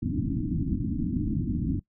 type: low-pass noise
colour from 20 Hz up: white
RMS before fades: -28 dBFS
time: 0.02-1.8 s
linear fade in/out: 10 ms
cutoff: 310 Hz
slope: 96 dB/octave
effects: noise-tail reverb RT60 0.1 s tail -20 dB re dry